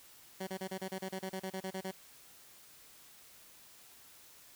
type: tone bursts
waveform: 15% pulse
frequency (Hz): 189.4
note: F#3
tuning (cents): +41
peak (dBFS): -31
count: 15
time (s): 0.4-1.914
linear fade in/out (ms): 10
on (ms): 72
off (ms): 31
effects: white hiss -58 dBFS RMS until 4.55 s